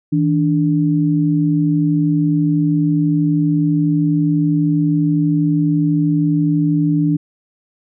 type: tone pair together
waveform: sine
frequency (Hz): 160.43 / 292.7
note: E3 / D4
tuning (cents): -47 / -6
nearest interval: minor seventh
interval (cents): 1041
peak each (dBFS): -15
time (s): 0.12-7.17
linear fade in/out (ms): 10
effects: none